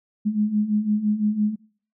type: beating tone pair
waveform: sine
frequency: 206.9 / 212.8 Hz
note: G#3 / G#3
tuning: -6 / +42 cents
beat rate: 5.9 Hz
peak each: -25 / -20 dBFS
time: 0.25-1.56 s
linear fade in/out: 20 ms
effects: noise-tail reverb RT60 0.5 s tail -24 dB re dry